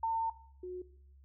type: tone pair in turn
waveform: sine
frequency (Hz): 904 / 363.8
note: A5 / F#4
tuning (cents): +47 / -29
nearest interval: octave + major third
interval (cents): 1576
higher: first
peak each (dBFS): -29 / -39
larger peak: first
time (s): 0.03-0.3 / 0.63-0.82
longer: first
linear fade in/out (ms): 5
effects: noise-tail reverb RT60 0.6 s tail -17 dB re dry + added 68 Hz sine -56 dBFS peak until 1.24 s